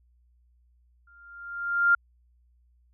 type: tone with exponential growth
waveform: sine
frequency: 1396.9 Hz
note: F6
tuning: in tune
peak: -15 dBFS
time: 1.07-1.95 s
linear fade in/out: 5 ms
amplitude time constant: 190 ms
effects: added 60 Hz sine -60 dBFS peak until 2.93 s